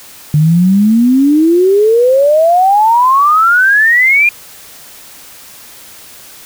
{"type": "exponential sweep", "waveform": "sine", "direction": "up", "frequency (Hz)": [146.83, 2442], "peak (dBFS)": -5, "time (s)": [0.34, 4.29], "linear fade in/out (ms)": 2, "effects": ["white hiss -35 dBFS RMS until 6.45 s"]}